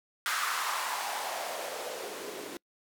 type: noise with band-pass filter sweep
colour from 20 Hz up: blue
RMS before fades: -35 dBFS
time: 0.26-2.57 s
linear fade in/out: 0 ms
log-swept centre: 1400 to 330 Hz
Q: 3
effects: noise-tail reverb RT60 0.1 s tail -26 dB re dry